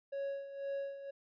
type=tone with tremolo; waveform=triangle; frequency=554.4 Hz; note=C#5; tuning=in tune; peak=-33 dBFS; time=0.12-1.11 s; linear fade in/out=10 ms; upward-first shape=sine; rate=2 Hz; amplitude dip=70%; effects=resampled to 11025 Hz